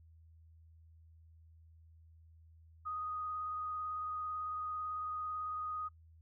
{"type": "tone with vibrato", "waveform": "sine", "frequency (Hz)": 1244.5, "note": "D#6", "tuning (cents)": 0, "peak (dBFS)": -37, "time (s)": [2.85, 5.89], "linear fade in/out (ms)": 20, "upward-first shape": "square", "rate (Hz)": 18, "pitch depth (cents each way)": 10, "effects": ["noise-tail reverb RT60 0.1 s tail -25 dB re dry", "added 81 Hz sine -58 dBFS peak until 6.21 s"]}